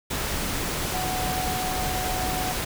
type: tone in noise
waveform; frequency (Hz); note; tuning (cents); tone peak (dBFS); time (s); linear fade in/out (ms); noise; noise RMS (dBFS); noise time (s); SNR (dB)
sine; 740; F#5; 0; -29; 0.93-2.53; 10; pink; -28; 0.1-2.65; -4
effects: none